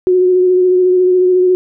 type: tone with vibrato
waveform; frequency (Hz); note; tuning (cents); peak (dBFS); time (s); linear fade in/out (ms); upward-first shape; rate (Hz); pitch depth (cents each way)
sine; 365.6; F#4; -21; -7; 0.07-1.55; 0; sine; 14; 21
effects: none